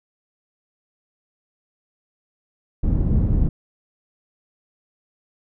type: low-pass noise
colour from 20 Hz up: pink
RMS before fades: -18 dBFS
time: 2.83-3.49 s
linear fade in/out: 10 ms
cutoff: 190 Hz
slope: 12 dB/octave
effects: none